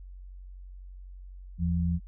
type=tone pair together; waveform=sine; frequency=80.6 / 171.63 Hz; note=E2 / F3; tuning=-38 / -30 cents; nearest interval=octave + minor second; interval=1308 cents; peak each=-27 dBFS; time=1.58-2 s; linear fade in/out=50 ms; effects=added 46 Hz sine -42 dBFS peak until 2.07 s